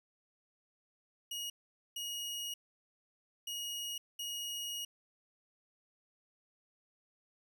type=tone bursts at uneven times; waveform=sawtooth; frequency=2883 Hz; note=F#7; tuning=46 cents flat; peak=-35 dBFS; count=4; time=1.31-1.5 / 1.96-2.54 / 3.47-3.98 / 4.19-4.85 s; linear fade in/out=5 ms; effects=none